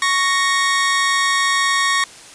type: tone pair together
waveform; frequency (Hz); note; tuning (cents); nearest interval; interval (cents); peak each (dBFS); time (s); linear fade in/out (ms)
sawtooth; 1108.7 / 1861.8; C#6 / A#6; 0 / -3; major sixth; 897; -14; 0.02-2.04; 2
effects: white hiss -40 dBFS RMS until 2.34 s + resampled to 22050 Hz